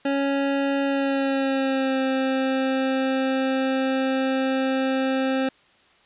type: tone with pitch glide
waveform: 25% pulse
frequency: 277.2 to 264.5 Hz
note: C#4 to C4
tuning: 0 to +19 cents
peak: -17 dBFS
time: 0.05-5.49 s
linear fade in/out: 5 ms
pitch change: -81 cents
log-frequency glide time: 0.84-1.99 s
effects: white hiss -57 dBFS RMS until 6.05 s + resampled to 8000 Hz